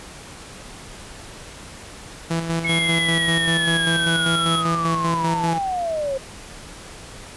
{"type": "tone with tremolo", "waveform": "sawtooth", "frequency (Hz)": 165.8, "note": "E3", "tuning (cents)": 10, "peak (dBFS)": -16, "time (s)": [2.3, 5.59], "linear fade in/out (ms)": 10, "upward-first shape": "square", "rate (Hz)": 5.1, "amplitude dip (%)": 50}
{"type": "linear sweep", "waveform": "sine", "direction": "down", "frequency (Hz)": [2193, 523.3], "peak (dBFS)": -21, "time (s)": [2.64, 6.18], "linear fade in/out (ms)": 10}
{"type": "tone", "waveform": "square", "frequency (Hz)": 3322, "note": "G#7", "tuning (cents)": 0, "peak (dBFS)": -23, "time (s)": [2.66, 4.64], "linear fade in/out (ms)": 50}
{"effects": ["pink hiss -39 dBFS RMS until 7.36 s", "resampled to 24000 Hz"]}